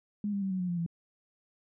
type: tone with pitch steps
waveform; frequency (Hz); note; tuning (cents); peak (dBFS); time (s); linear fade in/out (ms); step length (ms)
sine; 206.6 / 199.68 / 192.99 / 186.52 / 180.27 / 174.23 / 168.39; G#3 / G3 / G3 / F#3 / F#3 / F3 / E3; -9 / +32 / -27 / +14 / -45 / -4 / +37; -29; 0.24-0.863; 2; 89
effects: none